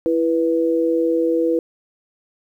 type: tone pair together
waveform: sine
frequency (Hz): 332 / 490.5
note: E4 / B4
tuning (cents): +12 / -12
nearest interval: perfect fifth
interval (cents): 676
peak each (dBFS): -18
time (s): 0.06-1.59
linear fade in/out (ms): 0
effects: 9-bit

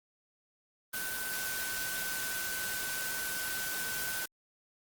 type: tone in noise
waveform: sine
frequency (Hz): 1518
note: F#6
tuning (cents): +44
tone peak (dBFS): -38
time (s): 0.93-4.26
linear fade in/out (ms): 10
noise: white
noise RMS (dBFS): -37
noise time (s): 0.93-4.26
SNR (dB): -4
effects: Opus 24 kbps

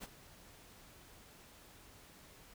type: noise with ADSR envelope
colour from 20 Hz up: pink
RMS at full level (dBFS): -45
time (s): 0-2.54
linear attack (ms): 35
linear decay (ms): 28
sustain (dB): -14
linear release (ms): 6
effects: none

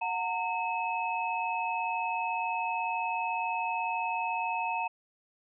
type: tone cluster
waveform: sine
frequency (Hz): 727 / 916 / 2582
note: F#5 / A#5 / E7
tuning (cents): -31 / -31 / -37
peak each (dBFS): -35 / -31 / -35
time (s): 0.01-4.88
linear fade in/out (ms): 10
effects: none

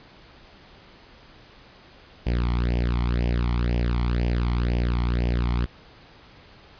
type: tone with flanger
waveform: sawtooth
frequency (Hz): 59.6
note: A#1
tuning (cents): +39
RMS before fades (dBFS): -23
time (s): 2.26-5.66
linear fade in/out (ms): 10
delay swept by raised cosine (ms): 0.37 to 0.94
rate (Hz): 2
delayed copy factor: +0.85
effects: pink hiss -50 dBFS RMS until 6.79 s + resampled to 11025 Hz

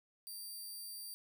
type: tone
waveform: 10% pulse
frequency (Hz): 4699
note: D8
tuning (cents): 0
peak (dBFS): -38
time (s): 0.27-1.14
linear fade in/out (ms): 0
effects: none

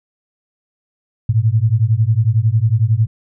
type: beating tone pair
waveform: sine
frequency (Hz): 105.9 / 116.9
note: G#2 / A#2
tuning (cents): +34 / +5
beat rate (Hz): 11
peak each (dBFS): -14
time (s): 1.29-3.07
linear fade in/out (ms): 5
effects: none

